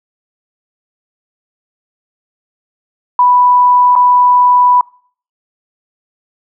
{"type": "tone with dropouts", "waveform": "sine", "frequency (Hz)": 987.8, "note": "B5", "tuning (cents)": 0, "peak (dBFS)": -5, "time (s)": [3.19, 4.81], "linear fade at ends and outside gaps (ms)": 2, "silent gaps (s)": [3.954, 3.961], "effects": ["noise-tail reverb RT60 0.5 s tail -24 dB re dry"]}